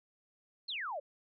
sine exponential sweep, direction down, 4435 to 530 Hz, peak -36 dBFS, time 0.68-1 s, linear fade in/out 10 ms, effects none

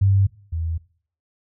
sine tone pair in turn, 98 / 82.01 Hz, G2 / E2, 0 / -8 cents, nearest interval minor third, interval 308 cents, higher first, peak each -13 / -22 dBFS, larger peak first, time 0.01-0.27 / 0.52-0.78 s, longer neither, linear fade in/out 10 ms, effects noise-tail reverb RT60 0.5 s tail -20 dB re dry

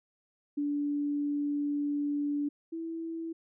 sine tone pair in turn, 289.9 / 328.6 Hz, D4 / E4, -22 / -5 cents, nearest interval major second, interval 217 cents, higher second, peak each -28 / -34 dBFS, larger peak first, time 0.57-2.49 / 2.72-3.33 s, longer first, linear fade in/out 10 ms, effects none

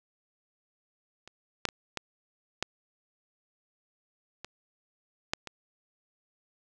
clicks, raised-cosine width 0.2 ms, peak -29 / -8 / -18 / -15 / -11 / -22 / -10 / -22 dBFS, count 8, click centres 1.276 / 1.653 / 1.688 / 1.973 / 2.626 / 4.446 / 5.335 / 5.473 s, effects none

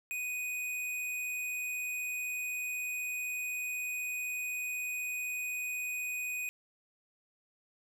square tone, 2489 Hz, D#7, in tune, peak -35 dBFS, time 0.11-6.49 s, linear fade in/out 0 ms, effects none

